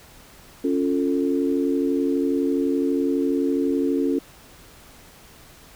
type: chord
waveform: sine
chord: Db augmented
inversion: none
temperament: equal with one note detuned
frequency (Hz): 277.2 / 349.2 / 444.1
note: Db4 / F4 / A4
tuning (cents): 0 / 0 / +16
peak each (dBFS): -21 / -25 / -26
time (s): 0.64-4.19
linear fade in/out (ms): 5
effects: pink hiss -48 dBFS RMS until 5.75 s